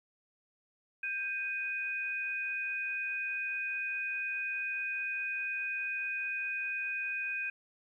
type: tone pair together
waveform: sine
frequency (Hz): 1583.2 / 2488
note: G6 / D#7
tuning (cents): +17 / -1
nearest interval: minor sixth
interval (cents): 782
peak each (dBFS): -38 / -34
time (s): 1.03-7.5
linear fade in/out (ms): 5
effects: 12-bit